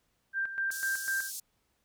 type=tone with tremolo; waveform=sine; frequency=1580 Hz; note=G6; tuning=13 cents sharp; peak=-28 dBFS; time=0.33-1.31 s; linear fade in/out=50 ms; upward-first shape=square; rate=4 Hz; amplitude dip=65%
type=band-pass noise; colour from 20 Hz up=pink; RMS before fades=-40 dBFS; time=0.71-1.4 s; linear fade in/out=5 ms; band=5400 to 15000 Hz; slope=24 dB/octave
effects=pink hiss -75 dBFS RMS until 1.84 s